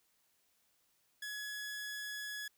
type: tone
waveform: sawtooth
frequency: 1688 Hz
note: G#6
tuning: 28 cents sharp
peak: -37 dBFS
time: 1.22-2.48 s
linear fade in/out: 5 ms
effects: white hiss -75 dBFS RMS until 2.57 s